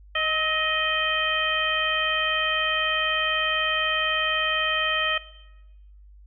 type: harmonic tone with a mistuned harmonic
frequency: 624 Hz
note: D#5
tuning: 5 cents sharp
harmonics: 1 / 2 / 3 / 4 / 5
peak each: -31 / -29 / -27 / -30 / -27 dBFS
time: 0.15-5.18 s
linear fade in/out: 5 ms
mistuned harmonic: 2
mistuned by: +45 cents
effects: noise-tail reverb RT60 1.0 s tail -18 dB re dry + added 50 Hz sine -46 dBFS peak until 6.26 s